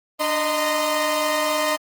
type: tone cluster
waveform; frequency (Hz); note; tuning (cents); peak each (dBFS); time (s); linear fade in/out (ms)
sawtooth; 296.6 / 617 / 927 / 1033; D4 / D#5 / A#5 / C6; +17 / -15 / -10 / -22; -26 / -18 / -26 / -22; 0.19-1.77; 20
effects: Opus 24 kbps